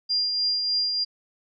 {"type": "tone with tremolo", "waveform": "sine", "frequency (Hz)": 4800, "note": "D8", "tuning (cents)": 37, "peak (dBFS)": -20, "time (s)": [0.09, 1.05], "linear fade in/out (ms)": 20, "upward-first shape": "triangle", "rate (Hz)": 3.3, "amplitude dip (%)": 40, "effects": []}